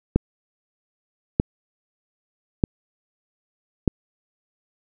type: click train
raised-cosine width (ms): 3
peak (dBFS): -3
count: 4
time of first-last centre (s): 0.16-3.877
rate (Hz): 0.807
effects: none